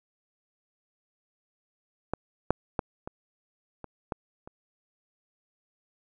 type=clicks; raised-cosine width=1 ms; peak=-14 / -7 / -12 / -22 / -25 / -16 / -29 dBFS; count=7; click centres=2.136 / 2.506 / 2.792 / 3.075 / 3.843 / 4.122 / 4.475 s; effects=none